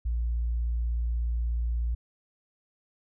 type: tone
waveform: sine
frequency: 58.27 Hz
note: A#1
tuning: in tune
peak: -24 dBFS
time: 0.05-1.95 s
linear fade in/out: 10 ms
effects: tanh soft clip ceiling -22 dBFS